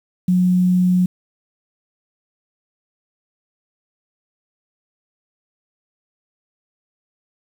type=tone with quantisation; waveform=sine; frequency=181.4 Hz; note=F#3; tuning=34 cents flat; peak=-12 dBFS; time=0.28-1.06 s; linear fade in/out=5 ms; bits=7; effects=none